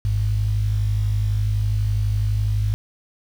sine tone pair together, 51.79 / 103.83 Hz, G#1 / G#2, -4 / 0 cents, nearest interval octave, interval 1204 cents, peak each -23 / -19 dBFS, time 0.05-2.74 s, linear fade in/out 0 ms, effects 7-bit

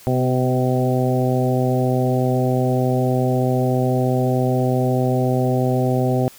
harmonic tone with a mistuned harmonic, 127.9 Hz, C3, 39 cents flat, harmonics 1 / 2 / 3 / 4 / 5 / 6, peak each -19 / -22 / -24 / -25 / -26 / -27 dBFS, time 0.07-6.28 s, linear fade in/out 0 ms, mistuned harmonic 2, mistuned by -22 cents, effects white hiss -45 dBFS RMS until 6.38 s

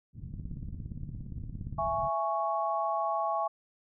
white low-pass noise, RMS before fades -42 dBFS, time 0.13-2.11 s, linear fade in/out 50 ms, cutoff 160 Hz, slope 24 dB/octave
click train, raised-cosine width 5 ms, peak -28 dBFS, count 26, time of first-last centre 0.34-1.785 s, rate 17.3 Hz
sine chord, C# minor, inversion first, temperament just, 665.2 / 831.5 / 1108.7 Hz, E5 / G#5 / C#6, +16 / +2 / 0 cents, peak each -32 dBFS, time 1.78-3.48 s, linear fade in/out 10 ms
effects none

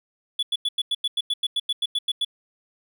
triangle tone bursts, 3427 Hz, A7, 46 cents flat, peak -19 dBFS, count 15, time 0.39-2.248 s, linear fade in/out 5 ms, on 38 ms, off 92 ms, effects none

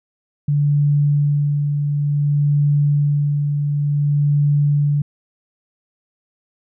sine tone with tremolo, 145.3 Hz, D3, 18 cents flat, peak -12 dBFS, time 0.48-5.02 s, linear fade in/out 5 ms, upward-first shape sine, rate 0.56 Hz, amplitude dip 40%, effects none

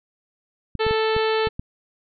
clicks, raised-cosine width 5 ms, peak -17 dBFS, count 6, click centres 0.753 / 0.866 / 0.91 / 1.165 / 1.472 / 1.595 s
harmonic tone, 440 Hz, A4, in tune, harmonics 1 / 2 / 3 / 4 / 5 / 6 / 7 / 8 / 9 / 10, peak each -20 / -27 / -30 / -31 / -35 / -33 / -34 / -37 / -37 / -38 dBFS, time 0.79-1.49 s, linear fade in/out 20 ms
effects none

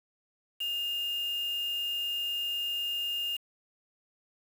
sine tone with quantisation, 2824 Hz, F7, 19 cents sharp, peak -30 dBFS, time 0.6-3.37 s, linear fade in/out 10 ms, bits 7, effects none

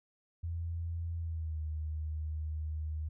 sine tone with pitch glide, 84 to 77.47 Hz, E2 to D#2, +33 to -7 cents, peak -34 dBFS, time 0.43-3.09 s, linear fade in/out 10 ms, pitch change -140 cents, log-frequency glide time 1.17-1.61 s, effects none

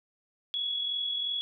sine tone with amplitude modulation, 3364 Hz, G#7, 22 cents sharp, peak -27 dBFS, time 0.54-1.41 s, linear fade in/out 0 ms, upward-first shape sine, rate 42.8 Hz, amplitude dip 40%, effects none

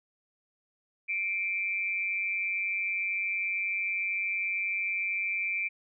sine tone with amplitude modulation, 2349 Hz, D7, in tune, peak -25 dBFS, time 1.08-5.69 s, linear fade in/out 20 ms, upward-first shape sine, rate 191 Hz, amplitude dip 65%, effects none

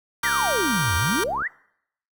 sawtooth chord, G minor seventh, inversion first, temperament just, 940.8 / 1176 / 1411.2 / 1568 Hz, Bb5 / D6 / F6 / G6, +16 / +2 / +18 / 0 cents, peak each -24 dBFS, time 0.23-1.24 s, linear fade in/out 5 ms
sine exponential two-way sweep, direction down then up, 2086 to 77.78 to 2086 Hz, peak -23 dBFS, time 0.24-1.48 s, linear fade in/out 10 ms, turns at 0.96 s
click train, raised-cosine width 2 ms, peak -27 dBFS, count 82, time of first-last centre 0.24-1.421 s, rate 68.6 Hz
effects noise-tail reverb RT60 0.7 s tail -23 dB re dry

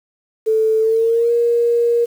sine tone with pitch glide, 440 to 471.6 Hz, A4 to A#4, 0 to +20 cents, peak -12 dBFS, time 0.46-2.06 s, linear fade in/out 20 ms, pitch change +120 cents, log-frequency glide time 0.8-1.31 s, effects 7-bit

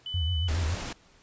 sine tone, 3000 Hz, F#7, 23 cents sharp, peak -33 dBFS, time 0.06-0.48 s, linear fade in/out 2 ms
sine tone with vibrato, 82.41 Hz, E2, in tune, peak -25 dBFS, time 0.14-0.75 s, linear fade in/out 5 ms, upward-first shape triangle, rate 7.2 Hz, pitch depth 200 cents each way
pink noise, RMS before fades -36 dBFS, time 0.48-0.93 s, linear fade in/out 5 ms
effects pink hiss -59 dBFS RMS until 1.22 s + resampled to 16000 Hz

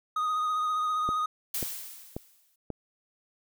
triangle tone with vibrato, 1244.5 Hz, D#6, in tune, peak -24 dBFS, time 0.16-1.26 s, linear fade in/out 5 ms, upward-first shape sine, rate 15 Hz, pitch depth 25 cents each way
click train, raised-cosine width 2 ms, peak -20 dBFS, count 4, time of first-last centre 1.09-2.703 s, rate 1.86 Hz
blue noise with exponential decay, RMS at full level -30 dBFS, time 1.54-2.56 s, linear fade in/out 5 ms, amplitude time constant 220 ms
effects none

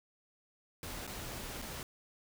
pink noise with dropouts, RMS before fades -43 dBFS, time 0.83-1.83 s, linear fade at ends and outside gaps 1 ms, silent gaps 1.068-1.075 / 1.618-1.622 s, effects none

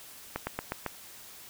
slowing click train, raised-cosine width 0.5 ms, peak -16 dBFS, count 5, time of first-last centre 0.36-0.863 s, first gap 110 ms, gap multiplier 1.09, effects white hiss -49 dBFS RMS until 1.49 s

